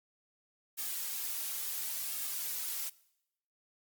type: noise with flanger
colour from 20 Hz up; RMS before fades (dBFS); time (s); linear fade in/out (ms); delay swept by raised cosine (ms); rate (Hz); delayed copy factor
blue; -37; 0.77-2.9; 20; 2 to 4.1; 0.71; -0.5
effects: noise-tail reverb RT60 0.8 s tail -21 dB re dry + Opus 48 kbps